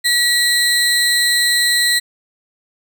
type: tone pair together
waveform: 35% pulse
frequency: 1930 / 4090 Hz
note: B6 / C8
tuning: -40 / -40 cents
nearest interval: octave + minor second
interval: 1300 cents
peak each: -14 dBFS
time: 0.04-2 s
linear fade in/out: 20 ms
effects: none